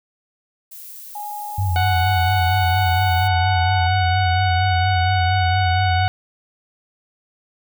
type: noise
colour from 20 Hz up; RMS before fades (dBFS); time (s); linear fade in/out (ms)
violet; -37; 0.71-3.28; 10
type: tone with pitch glide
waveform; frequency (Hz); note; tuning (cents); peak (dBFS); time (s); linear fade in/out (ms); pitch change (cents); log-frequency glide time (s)
sine; 830.6 to 868.4; G#5 to A5; 0 to -23; -27; 1.15-3.87; 5; +77; 1.43-3.32
type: tone with vibrato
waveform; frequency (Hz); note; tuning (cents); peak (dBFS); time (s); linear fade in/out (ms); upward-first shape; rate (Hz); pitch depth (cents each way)
sine; 92.5; F#2; 0; -17; 1.58-6.08; 5; sine; 4.3; 98
type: harmonic tone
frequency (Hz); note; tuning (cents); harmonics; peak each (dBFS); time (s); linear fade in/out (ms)
740; F#5; 0; 1 / 2 / 3 / 4 / 5 / 6; -19 / -25 / -29 / -31 / -33 / -35; 1.76-6.08; 0
effects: none